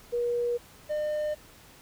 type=tone pair in turn; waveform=sine / triangle; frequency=479.3 / 603.9 Hz; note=A#4 / D5; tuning=+48 / +48 cents; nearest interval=major third; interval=400 cents; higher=second; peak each=-25 dBFS; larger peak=neither; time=0.12-0.58 / 0.89-1.35 s; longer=neither; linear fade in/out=20 ms; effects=pink hiss -53 dBFS RMS until 1.81 s